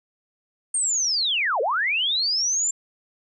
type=linear two-way sweep; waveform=sine; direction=down then up; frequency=8810 to 420.8 to 7380 Hz; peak=-20 dBFS; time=0.74-2.71 s; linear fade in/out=5 ms; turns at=1.61 s; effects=none